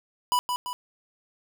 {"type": "tone with echo", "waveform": "square", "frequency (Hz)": 987.8, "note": "B5", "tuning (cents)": 0, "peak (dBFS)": -21, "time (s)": [0.32, 0.39], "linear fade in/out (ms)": 0, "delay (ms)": 170, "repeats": 2, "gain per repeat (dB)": -5, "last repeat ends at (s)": 0.73, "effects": []}